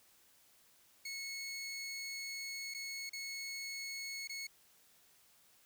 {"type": "tone with dropouts", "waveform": "20% pulse", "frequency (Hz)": 2193, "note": "C#7", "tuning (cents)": -19, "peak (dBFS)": -36, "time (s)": [1.05, 4.47], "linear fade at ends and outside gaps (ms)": 5, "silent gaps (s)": [[2.74, 2.745], [3.095, 3.131], [4.275, 4.294]], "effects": ["white hiss -67 dBFS RMS until 5.65 s"]}